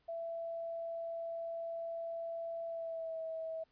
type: tone with pitch glide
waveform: sine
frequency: 667 to 647.6 Hz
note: E5 to E5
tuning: +20 to -31 cents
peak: -38 dBFS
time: 0.08-3.64 s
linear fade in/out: 10 ms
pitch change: -51 cents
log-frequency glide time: 2.67-3.21 s
effects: pink hiss -75 dBFS RMS until 3.71 s + resampled to 11025 Hz